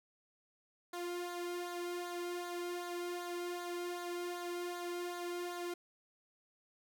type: tone with flanger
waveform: sawtooth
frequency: 351.3 Hz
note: F4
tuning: 10 cents sharp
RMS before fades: -41 dBFS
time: 0.93-5.74 s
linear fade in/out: 5 ms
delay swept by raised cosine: 0.36 to 1.76 ms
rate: 2.6 Hz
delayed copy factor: -0.65
effects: none

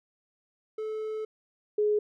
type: tone pair in turn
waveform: triangle / sine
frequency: 434.1 / 420 Hz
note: A4 / G#4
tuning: -23 / +19 cents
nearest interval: minor second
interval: 58 cents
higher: first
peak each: -29 / -22 dBFS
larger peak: second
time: 0.78-1.25 / 1.78-1.99 s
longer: first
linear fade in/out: 5 ms
effects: none

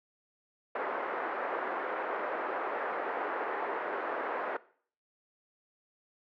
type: band-pass noise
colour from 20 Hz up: pink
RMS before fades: -35 dBFS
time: 0.75-4.57 s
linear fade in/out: 5 ms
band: 400 to 1700 Hz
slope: 24 dB/octave
effects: noise-tail reverb RT60 0.5 s tail -19 dB re dry

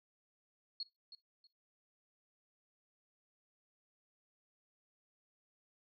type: tone with echo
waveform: sine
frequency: 4319 Hz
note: C#8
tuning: 46 cents flat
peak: -38 dBFS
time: 0.8-0.83 s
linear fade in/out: 2 ms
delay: 320 ms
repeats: 2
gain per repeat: -12 dB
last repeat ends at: 1.47 s
effects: noise-tail reverb RT60 0.2 s tail -18 dB re dry

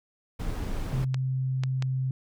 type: noise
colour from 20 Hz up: brown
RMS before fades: -31 dBFS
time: 0.39-1.05 s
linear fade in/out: 10 ms
type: tone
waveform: sine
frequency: 130.81 Hz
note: C3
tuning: in tune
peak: -25 dBFS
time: 0.93-2.11 s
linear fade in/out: 2 ms
type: clicks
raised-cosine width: 0.2 ms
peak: -17 dBFS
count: 3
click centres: 1.144 / 1.636 / 1.824 s
effects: none

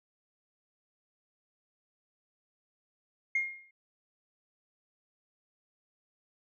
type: tone with exponential decay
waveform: sine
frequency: 2133 Hz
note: C7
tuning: 33 cents sharp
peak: -23 dBFS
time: 3.35-3.71 s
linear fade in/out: 5 ms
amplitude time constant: 78 ms
effects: tanh soft clip ceiling -21 dBFS

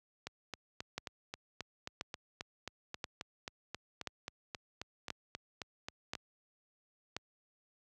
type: two click trains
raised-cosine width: 0.2 ms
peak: -20 / -23 dBFS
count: 7 / 23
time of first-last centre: 0.98-7.166 / 0.27-6.152 s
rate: 0.97 / 3.74 Hz
effects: high-pass 60 Hz 12 dB/octave

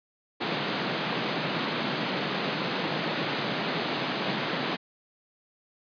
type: band-pass noise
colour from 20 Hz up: pink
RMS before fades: -30 dBFS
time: 0.4-4.77 s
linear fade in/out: 20 ms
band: 140 to 4500 Hz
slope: 48 dB/octave
effects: resampled to 11025 Hz

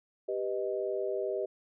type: chord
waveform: sine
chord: G augmented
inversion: none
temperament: equal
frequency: 392 / 493.9 / 622.3 Hz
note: G4 / B4 / D#5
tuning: 0 / 0 / 0 cents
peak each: -33 / -36 / -35 dBFS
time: 0.28-1.46 s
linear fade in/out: 10 ms
effects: none

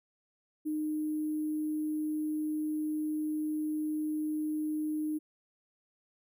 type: tone with sample-and-hold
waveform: sine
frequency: 306.3 Hz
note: D#4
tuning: 27 cents flat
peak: -30 dBFS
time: 0.65-5.19 s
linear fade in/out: 20 ms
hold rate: 11025 Hz
effects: none

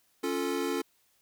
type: chord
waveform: square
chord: Db augmented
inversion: none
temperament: equal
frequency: 277.2 / 349.2 / 440 Hz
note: Db4 / F4 / A4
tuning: 0 / 0 / 0 cents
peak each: -34 dBFS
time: 0.23-0.82 s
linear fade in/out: 10 ms
effects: white hiss -69 dBFS RMS until 1.21 s

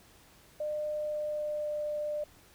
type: tone with pitch glide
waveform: sine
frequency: 603 to 597.5 Hz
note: D5 to D5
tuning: +46 to +30 cents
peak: -31 dBFS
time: 0.6-2.24 s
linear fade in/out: 5 ms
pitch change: -16 cents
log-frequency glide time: 0.98-1.84 s
effects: pink hiss -59 dBFS RMS until 2.54 s

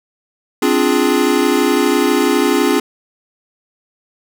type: chord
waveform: square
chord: D half-diminished seventh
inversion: third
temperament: equal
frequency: 261.6 / 293.7 / 349.2 / 415.3 Hz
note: C4 / D4 / F4 / Ab4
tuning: 0 / 0 / 0 / 0 cents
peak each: -18 dBFS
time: 0.62-2.8 s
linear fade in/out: 5 ms
effects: none

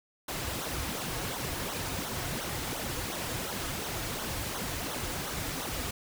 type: noise with flanger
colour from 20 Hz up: pink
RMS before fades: -35 dBFS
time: 0.28-5.91 s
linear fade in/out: 5 ms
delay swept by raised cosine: 0.4 to 5.2 ms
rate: 2.8 Hz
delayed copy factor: -0.7
effects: none

